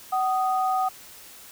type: tone pair together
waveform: sine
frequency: 754 / 1242.2 Hz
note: F#5 / D#6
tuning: +32 / -3 cents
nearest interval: major sixth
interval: 865 cents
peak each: -22 / -27 dBFS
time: 0.12-0.89 s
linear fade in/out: 10 ms
effects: white hiss -46 dBFS RMS until 1.51 s